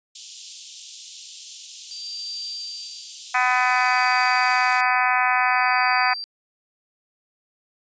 white high-pass noise, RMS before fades -35 dBFS, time 0.15-4.81 s, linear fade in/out 5 ms, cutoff 2900 Hz, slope 48 dB/octave
sine tone with tremolo, 4699 Hz, D8, in tune, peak -29 dBFS, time 1.91-6.24 s, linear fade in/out 0 ms, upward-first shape sine, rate 0.53 Hz, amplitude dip 95%
harmonic tone, 251.2 Hz, B3, 30 cents sharp, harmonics 3 / 4 / 5 / 6 / 7 / 8 / 9 / 10, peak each -23 / -24 / -25 / -26 / -26 / -27 / -28 / -28 dBFS, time 3.34-6.14 s, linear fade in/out 10 ms
effects resampled to 16000 Hz

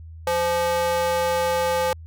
square tone with high-pass filter, 172.2 Hz, F3, 24 cents flat, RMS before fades -22 dBFS, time 0.27-1.93 s, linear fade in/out 2 ms, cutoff 630 Hz, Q 6.1, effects added 81 Hz sine -37 dBFS peak until 2.06 s

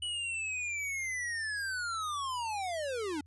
square linear sweep, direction down, 2960 to 277.2 Hz, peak -34 dBFS, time 0.02-3.21 s, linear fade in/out 5 ms, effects added 84 Hz sine -55 dBFS peak until 3.26 s + resampled to 24000 Hz

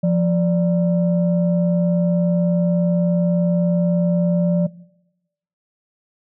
sine tone pair together, 174.61 / 587.3 Hz, F3 / D5, 0 / 0 cents, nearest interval octave + major sixth, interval 2100 cents, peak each -14 / -21 dBFS, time 0.03-4.67 s, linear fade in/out 10 ms, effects noise-tail reverb RT60 0.9 s tail -21 dB re dry + tanh soft clip ceiling -8 dBFS

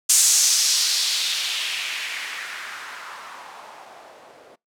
violet noise with low-pass filter sweep, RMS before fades -24 dBFS, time 0.09-4.56 s, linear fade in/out 10 ms, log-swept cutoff 7700 to 500 Hz, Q 2, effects noise-tail reverb RT60 0.2 s tail -25 dB re dry

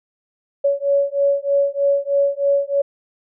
sine beating tone pair, 560 / 563.2 Hz, C#5 / C#5, +18 / +27 cents, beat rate 3.2 Hz, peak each -18 dBFS, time 0.64-2.82 s, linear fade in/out 10 ms, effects none

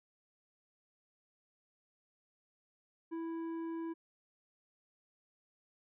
sine tone with tanh clipping, 329.6 Hz, E4, in tune, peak -39 dBFS, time 3.11-3.94 s, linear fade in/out 20 ms, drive 9 dB, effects none

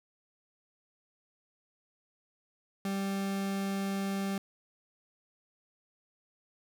40% pulse tone, 196 Hz, G3, in tune, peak -30 dBFS, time 2.85-4.38 s, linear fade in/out 2 ms, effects none

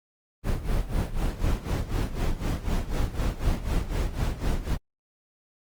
brown noise with tremolo, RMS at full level -23 dBFS, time 0.43-4.78 s, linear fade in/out 50 ms, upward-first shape sine, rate 4 Hz, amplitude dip 80%, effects Opus 24 kbps

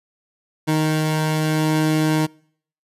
25% pulse tone pair together, 155.56 / 311.8 Hz, D#3 / D#4, 0 / +4 cents, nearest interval octave, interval 1204 cents, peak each -14 / -22 dBFS, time 0.67-2.27 s, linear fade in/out 20 ms, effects noise-tail reverb RT60 0.6 s tail -26 dB re dry + resampled to 32000 Hz

